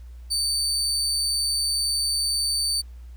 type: tone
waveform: 30% pulse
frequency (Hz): 4571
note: D8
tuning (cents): -48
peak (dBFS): -19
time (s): 0.3-2.82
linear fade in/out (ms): 20
effects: added 60 Hz sine -38 dBFS peak until 3.16 s + pink hiss -62 dBFS RMS until 3.16 s